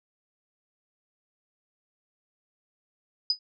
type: tone with exponential decay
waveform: sine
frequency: 4978 Hz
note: D#8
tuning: in tune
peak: -17 dBFS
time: 3.3-3.39 s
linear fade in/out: 2 ms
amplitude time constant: 18 ms
effects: none